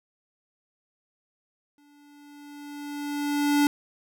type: tone with exponential growth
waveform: square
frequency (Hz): 290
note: D4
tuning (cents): -22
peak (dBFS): -18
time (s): 1.78-3.67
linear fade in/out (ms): 1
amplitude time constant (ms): 410
effects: none